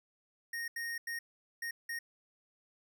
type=tone bursts at uneven times; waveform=square; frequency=1858 Hz; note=A#6; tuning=6 cents flat; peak=-37 dBFS; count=5; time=0.53-0.68 / 0.76-0.98 / 1.07-1.19 / 1.62-1.71 / 1.89-1.99 s; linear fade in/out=5 ms; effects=none